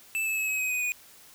square tone with pitch steps, 2637 / 2608 / 2580 / 2552 / 2524 / 2496 / 2469 Hz, E7 / E7 / E7 / D#7 / D#7 / D#7 / D#7, 0 / -19 / -38 / +43 / +24 / +5 / -14 cents, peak -27 dBFS, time 0.15-0.92 s, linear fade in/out 0 ms, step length 110 ms, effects white hiss -53 dBFS RMS until 1.34 s

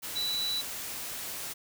sine tone in noise, 3951 Hz, B7, in tune, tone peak -29 dBFS, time 0.15-0.62 s, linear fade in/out 20 ms, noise white, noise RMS -38 dBFS, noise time 0.02-1.54 s, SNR +6 dB, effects none

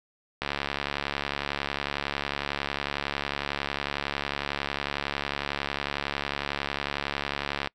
click train, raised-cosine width 0.3 ms, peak -12 dBFS, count 516, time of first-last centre 0.42-7.674 s, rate 71 Hz, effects noise-tail reverb RT60 0.1 s tail -25 dB re dry

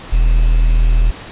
triangle tone with quantisation, 40.32 Hz, E1, 38 cents flat, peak -6 dBFS, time 0.12-1.11 s, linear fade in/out 10 ms, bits 6, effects pink hiss -33 dBFS RMS until 1.31 s + resampled to 8000 Hz

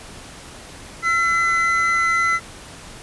triangle tone pair together, 1351 / 2024 Hz, E6 / B6, +42 / +42 cents, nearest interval perfect fifth, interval 700 cents, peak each -17 dBFS, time 1.02-2.4 s, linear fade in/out 50 ms, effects pink hiss -39 dBFS RMS until 3.02 s + resampled to 24000 Hz

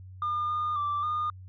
sine tone with pitch steps, 1208 / 1217 / 1170 / 1219 Hz, D6 / D#6 / D6 / D#6, +48 / -39 / -7 / -36 cents, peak -25 dBFS, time 0.22-1.3 s, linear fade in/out 2 ms, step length 270 ms, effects tanh soft clip ceiling -24 dBFS + added 93 Hz sine -43 dBFS peak until 1.48 s

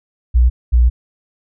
sine tone pair in turn, 60.8 / 60.14 Hz, B1 / B1, -26 / -45 cents, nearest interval unison, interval 19 cents, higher first, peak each -7 dBFS, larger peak neither, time 0.34-0.5 / 0.72-0.9 s, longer second, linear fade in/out 20 ms, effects none

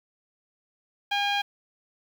sawtooth tone with low-pass filter, 810 Hz, G#5, 43 cents flat, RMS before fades -26 dBFS, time 1.11-1.42 s, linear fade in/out 10 ms, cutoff 3300 Hz, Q 3, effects 8-bit

